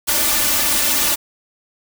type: noise with comb filter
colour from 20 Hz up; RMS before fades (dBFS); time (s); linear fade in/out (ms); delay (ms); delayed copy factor
white; -17; 0.07-1.16; 20; 3.4; +0.8
effects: none